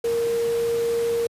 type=tone in noise; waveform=sine; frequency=466.2 Hz; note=A#4; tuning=in tune; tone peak=-20 dBFS; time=0.04-1.27 s; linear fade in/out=5 ms; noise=pink; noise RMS=-36 dBFS; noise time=0.04-1.27 s; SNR=+13 dB; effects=high-pass 100 Hz 12 dB/octave + resampled to 32000 Hz